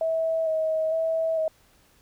sine tone with vibrato, 642 Hz, E5, 46 cents flat, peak -22 dBFS, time 0.01-1.48 s, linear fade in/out 2 ms, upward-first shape square, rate 1.1 Hz, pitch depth 19 cents each way, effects pink hiss -60 dBFS RMS until 2.01 s

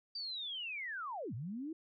sine linear two-way sweep, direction down then up, 4699 to 101.7 to 334.8 Hz, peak -39 dBFS, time 0.15-1.73 s, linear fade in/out 5 ms, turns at 1.34 s, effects none

